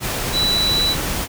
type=tone in noise; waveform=sine; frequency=3951 Hz; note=B7; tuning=in tune; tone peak=-16 dBFS; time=0.32-0.96 s; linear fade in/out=50 ms; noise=pink; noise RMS=-23 dBFS; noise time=0-1.28 s; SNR=+4 dB; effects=none